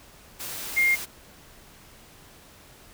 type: tone in noise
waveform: sine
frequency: 2122 Hz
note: C7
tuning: 24 cents sharp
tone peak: -18 dBFS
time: 0.76-0.96 s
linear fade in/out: 20 ms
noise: white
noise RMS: -35 dBFS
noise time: 0.39-1.06 s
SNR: +14 dB
effects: pink hiss -51 dBFS RMS until 2.93 s